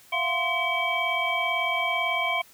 sine tone cluster, 679 / 717 / 1041 / 2285 / 3179 Hz, F5 / F5 / C6 / D7 / G7, -49 / +45 / -9 / -48 / +24 cents, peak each -31 / -32 / -30 / -26 / -33 dBFS, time 0.12-2.42 s, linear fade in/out 10 ms, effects white hiss -54 dBFS RMS until 2.53 s

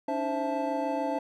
triangle tone cluster, 282.8 / 309.5 / 525 / 662 / 874 Hz, C#4 / D#4 / C5 / E5 / A5, +35 / -9 / +6 / +7 / -12 cents, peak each -31 / -37 / -32 / -31 / -31 dBFS, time 0.08-1.19 s, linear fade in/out 5 ms, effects none

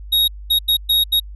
square tone bursts at uneven times, 3769 Hz, A#7, 18 cents sharp, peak -13 dBFS, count 5, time 0.12-0.28 / 0.5-0.59 / 0.68-0.77 / 0.89-1.04 / 1.12-1.2 s, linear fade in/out 10 ms, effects added 50 Hz sine -31 dBFS peak until 1.35 s + resampled to 32000 Hz

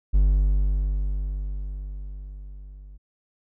triangle tone with level ramp, 48.96 Hz, G1, 1 cent flat, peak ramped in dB -12 to -39 dBFS, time 0.13-2.98 s, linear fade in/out 20 ms, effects none

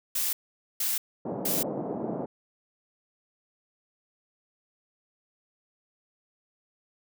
blue noise bursts, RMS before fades -28 dBFS, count 3, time 0.15-1.63 s, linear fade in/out 5 ms, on 180 ms, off 470 ms
pink band-pass noise, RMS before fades -33 dBFS, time 1.25-2.26 s, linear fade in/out 5 ms, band 170 to 730 Hz, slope 24 dB/octave
effects none

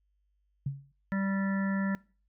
sine tone with exponential decay, 138.59 Hz, C#3, in tune, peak -26 dBFS, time 0.66-0.92 s, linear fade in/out 5 ms, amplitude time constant 55 ms
harmonic tone, 195 Hz, G3, 9 cents flat, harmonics 1 / 3 / 5 / 7 / 9 / 10, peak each -28 / -41 / -44 / -42 / -39 / -47 dBFS, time 1.12-1.95 s, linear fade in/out 0 ms
effects noise-tail reverb RT60 0.4 s tail -23 dB re dry + added 50 Hz sine -70 dBFS peak until 2.28 s

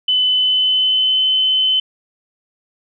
sine tone with pitch glide, 3015 to 3048 Hz, F#7 to G7, +32 to -49 cents, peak -12 dBFS, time 0.08-1.8 s, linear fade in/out 5 ms, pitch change +19 cents, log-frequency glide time 0.26-1.24 s, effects none

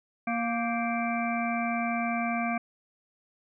harmonic tone with a mistuned harmonic, 233.7 Hz, A#3, 5 cents sharp, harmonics 1 / 3 / 5 / 7 / 9 / 10, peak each -30 / -31 / -36 / -39 / -42 / -35 dBFS, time 0.27-2.58 s, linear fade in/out 5 ms, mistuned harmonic 7, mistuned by -63 cents, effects none

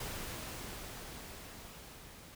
pink noise with level ramp, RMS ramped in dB -41 to -54 dBFS, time 0-2.35 s, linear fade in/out 5 ms, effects none

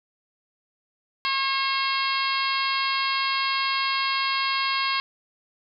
harmonic tone with a mistuned harmonic, 541 Hz, C#5, 42 cents flat, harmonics 2 / 3 / 4 / 5 / 6 / 7 / 8 / 9, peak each -26 / -33 / -30 / -31 / -32 / -36 / -31 / -34 dBFS, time 1.25-5 s, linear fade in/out 0 ms, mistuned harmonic 7, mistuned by +20 cents, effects none

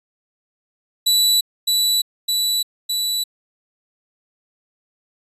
sawtooth tone with echo, 3951 Hz, B7, in tune, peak -10 dBFS, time 1.06-1.41 s, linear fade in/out 10 ms, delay 610 ms, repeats 3, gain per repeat -2 dB, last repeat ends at 3.24 s, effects resampled to 32000 Hz

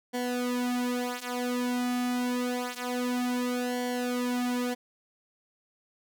sawtooth tone with flanger, 246.9 Hz, B3, in tune, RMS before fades -30 dBFS, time 0.13-4.75 s, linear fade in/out 20 ms, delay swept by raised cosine 0.78 to 5.98 ms, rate 0.27 Hz, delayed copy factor -0.9, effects none

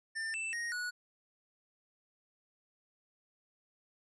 square tone with pitch steps, 1792 / 2655 / 1870 / 1465 Hz, A6 / E7 / A#6 / F#6, +31 / +12 / +5 / -18 cents, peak -36 dBFS, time 0.15-0.91 s, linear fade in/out 20 ms, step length 190 ms, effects resampled to 22050 Hz

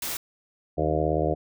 white noise, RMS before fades -31 dBFS, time 0.02-0.17 s, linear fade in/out 2 ms
harmonic tone, 77.6 Hz, D#2, 4 cents flat, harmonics 1 / 2 / 4 / 5 / 6 / 7 / 8 / 9, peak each -30 / -30 / -30 / -30 / -30 / -30 / -30 / -30 dBFS, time 0.77-1.35 s, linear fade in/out 20 ms
effects none

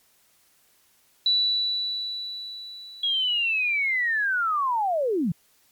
sine tone with exponential decay, 3951 Hz, B7, in tune, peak -17 dBFS, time 1.26-4.25 s, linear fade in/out 2 ms, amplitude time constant 650 ms
sine linear sweep, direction down, 3322 to 145.5 Hz, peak -21 dBFS, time 3.03-5.32 s, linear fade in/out 5 ms
effects white hiss -62 dBFS RMS until 5.71 s + MP3 96 kbps

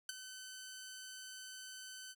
10% pulse tone with ADSR envelope, 1522 Hz, F#6, 48 cents sharp, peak -28 dBFS, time 0.09-2.15 s, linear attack 3 ms, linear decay 16 ms, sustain -12 dB, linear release 42 ms, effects none

